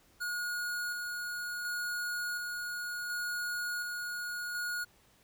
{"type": "tone with tremolo", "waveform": "square", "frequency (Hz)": 1443, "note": "F#6", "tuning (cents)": -44, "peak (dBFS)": -34, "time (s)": [0.2, 4.85], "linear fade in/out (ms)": 20, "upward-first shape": "square", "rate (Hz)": 0.69, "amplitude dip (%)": 25, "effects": ["pink hiss -65 dBFS RMS until 5.23 s"]}